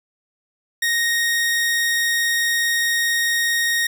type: tone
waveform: sawtooth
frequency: 1864.7 Hz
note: A#6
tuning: in tune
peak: -14 dBFS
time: 0.82-3.87 s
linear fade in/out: 5 ms
effects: none

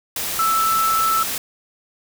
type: tone in noise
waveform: sine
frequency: 1318.5 Hz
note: E6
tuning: in tune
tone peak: -16 dBFS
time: 0.39-1.23 s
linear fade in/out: 2 ms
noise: white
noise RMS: -25 dBFS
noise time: 0.16-1.38 s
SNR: +6 dB
effects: none

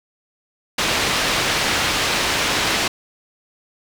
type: low-pass noise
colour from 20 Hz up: white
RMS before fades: -20 dBFS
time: 0.78-2.88 s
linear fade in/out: 5 ms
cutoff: 4000 Hz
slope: 12 dB/octave
effects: none

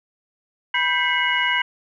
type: tone cluster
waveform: sine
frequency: 978 / 1571 / 2003 / 2161 / 2913 Hz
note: B5 / G6 / B6 / C#7 / F#7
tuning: -17 / +3 / +24 / -45 / -28 cents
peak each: -24 dBFS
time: 0.74-1.62 s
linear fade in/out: 5 ms
effects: tanh soft clip ceiling -6 dBFS

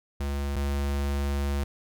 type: tone pair in turn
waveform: square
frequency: 70.4 / 70.4 Hz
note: C#2 / C#2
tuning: +27 / +27 cents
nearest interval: unison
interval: 0 cents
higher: neither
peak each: -28 / -26 dBFS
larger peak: second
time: 0.2-0.56 / 0.56-1.64 s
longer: second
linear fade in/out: 5 ms
effects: none

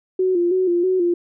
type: tone with vibrato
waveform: sine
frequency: 359.8 Hz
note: F#4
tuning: 48 cents flat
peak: -15 dBFS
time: 0.19-1.14 s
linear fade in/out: 5 ms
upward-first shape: square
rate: 3.1 Hz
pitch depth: 59 cents each way
effects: none

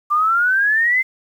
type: exponential sweep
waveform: sine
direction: up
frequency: 1174.7 to 2093 Hz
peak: -13 dBFS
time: 0.1-1.03 s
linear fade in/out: 20 ms
effects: 8-bit

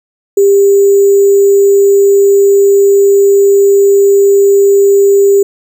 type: tone with sample-and-hold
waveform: sine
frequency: 397.7 Hz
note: G4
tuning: 25 cents sharp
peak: -3 dBFS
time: 0.37-5.43 s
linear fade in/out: 5 ms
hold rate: 7350 Hz
effects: none

